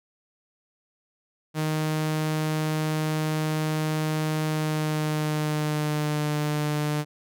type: tone with pitch glide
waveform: sawtooth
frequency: 155.3 to 149.75 Hz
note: D#3 to D3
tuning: -3 to +34 cents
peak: -20 dBFS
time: 1.54-7.05 s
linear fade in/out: 50 ms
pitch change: -63 cents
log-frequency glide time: 4.45-6.29 s
effects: none